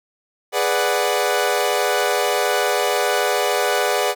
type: chord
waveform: sawtooth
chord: G# half-diminished seventh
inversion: none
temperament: equal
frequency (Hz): 415.3 / 493.9 / 587.3 / 740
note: G#4 / B4 / D5 / F#5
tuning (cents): 0 / 0 / 0 / 0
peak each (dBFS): -19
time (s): 0.52-4.15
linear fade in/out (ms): 50
effects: none